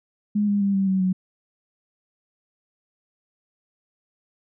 sine tone with pitch steps, 207.7 / 203.1 / 198.55 / 194.13 / 189.8 / 185.57 Hz, G#3 / G#3 / G3 / G3 / F#3 / F#3, 0 / -38 / +22 / -17 / +44 / +5 cents, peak -18 dBFS, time 0.35-1.13 s, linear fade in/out 10 ms, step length 130 ms, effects none

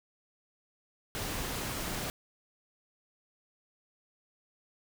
pink noise, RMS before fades -36 dBFS, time 1.15-2.1 s, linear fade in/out 0 ms, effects none

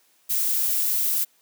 violet noise, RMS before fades -23 dBFS, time 0.29-1.25 s, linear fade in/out 20 ms, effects white hiss -62 dBFS RMS until 1.41 s + high-pass 200 Hz 12 dB/octave

